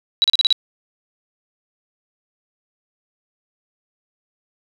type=tone bursts; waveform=sine; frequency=3910 Hz; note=B7; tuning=18 cents flat; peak=-11 dBFS; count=6; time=0.22-0.526 s; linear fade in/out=0 ms; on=21 ms; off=36 ms; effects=none